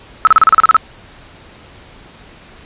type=tone bursts; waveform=sine; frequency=1300 Hz; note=E6; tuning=24 cents flat; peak=-3 dBFS; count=10; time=0.25-0.766 s; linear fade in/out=0 ms; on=21 ms; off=34 ms; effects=pink hiss -40 dBFS RMS until 2.65 s + resampled to 8000 Hz